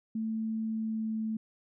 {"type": "tone with pitch glide", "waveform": "sine", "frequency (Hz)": [221.4, 219.9], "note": ["A3", "A3"], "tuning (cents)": [11, -1], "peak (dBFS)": -30, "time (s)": [0.15, 1.37], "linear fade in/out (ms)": 5, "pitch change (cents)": -12, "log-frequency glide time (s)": [0.63, 1.19], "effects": []}